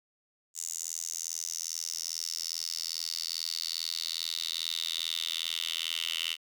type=tone with high-pass filter sweep; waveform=10% pulse; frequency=82.41 Hz; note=E2; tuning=in tune; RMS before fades=-35 dBFS; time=0.54-6.37 s; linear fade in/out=50 ms; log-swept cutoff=7000 to 3000 Hz; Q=5.3; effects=none